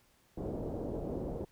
white low-pass noise, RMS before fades -38 dBFS, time 0.37-1.45 s, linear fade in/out 10 ms, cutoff 530 Hz, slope 24 dB/octave, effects pink hiss -68 dBFS RMS until 1.51 s

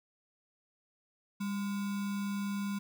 sine tone with sample-and-hold, 200 Hz, G3, 35 cents sharp, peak -32 dBFS, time 1.4-2.79 s, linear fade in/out 10 ms, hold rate 1225 Hz, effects none

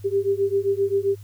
sine beating tone pair, 392 / 399.6 Hz, G4 / G4, 0 / +33 cents, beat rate 7.6 Hz, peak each -22 dBFS, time 0.04-1.16 s, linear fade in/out 20 ms, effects added 102 Hz sine -38 dBFS peak until 1.23 s + white hiss -56 dBFS RMS until 1.23 s

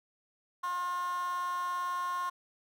15% pulse tone with high-pass filter, 356.4 Hz, F4, 35 cents sharp, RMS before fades -34 dBFS, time 0.63-2.3 s, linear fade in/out 10 ms, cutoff 1100 Hz, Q 7.4, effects none

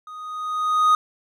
triangle tone with level ramp, 1244.5 Hz, D#6, in tune, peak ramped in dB -34 to -10 dBFS, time 0.07-0.95 s, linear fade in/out 2 ms, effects none

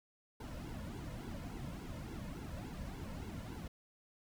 brown noise with flanger, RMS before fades -45 dBFS, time 0.4-3.68 s, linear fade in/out 5 ms, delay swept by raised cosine 1.6 to 2.6 ms, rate 3.5 Hz, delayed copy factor -0.8, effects none

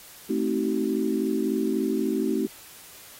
sine chord, A diminished seventh, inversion none, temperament just, 220 / 264 / 316.8 / 380.2 Hz, A3 / C4 / Eb4 / Gb4, 0 / +16 / +31 / +47 cents, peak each -28 dBFS, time 0.29-2.47 s, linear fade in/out 10 ms, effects white hiss -47 dBFS RMS until 3.19 s + AAC 48 kbps

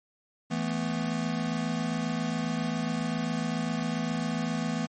square chord, E suspended fourth, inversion none, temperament just, 164.81 / 219.8 / 247.2 Hz, E3 / A3 / B3, 0 / -2 / +2 cents, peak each -33 dBFS, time 0.5-4.87 s, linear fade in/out 20 ms, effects MP3 32 kbps

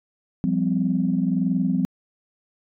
sine chord, F suspended second, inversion none, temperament equal with one note detuned, 174.61 / 196 / 256.4 Hz, F3 / G3 / C4, 0 / 0 / -35 cents, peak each -23 dBFS, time 0.44-1.85 s, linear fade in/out 0 ms, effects tanh soft clip ceiling -9 dBFS

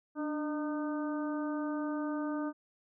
harmonic tone with a mistuned harmonic, 304.9 Hz, D#4, 35 cents flat, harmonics 1 / 2 / 3 / 4 / 5, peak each -33 / -41 / -45 / -44 / -48 dBFS, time 0.15-2.53 s, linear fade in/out 50 ms, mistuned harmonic 1, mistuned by -53 cents, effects none

